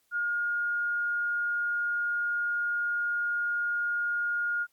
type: tone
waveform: sine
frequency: 1424 Hz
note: F6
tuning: 33 cents sharp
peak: -26 dBFS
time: 0.11-4.67 s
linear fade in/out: 50 ms
effects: white hiss -71 dBFS RMS until 4.72 s + MP3 96 kbps